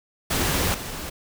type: noise with level steps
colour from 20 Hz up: pink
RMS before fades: -23 / -33 dBFS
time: 0.3-1.1 s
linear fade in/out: 10 ms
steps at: 0.74 s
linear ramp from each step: 5 ms
effects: none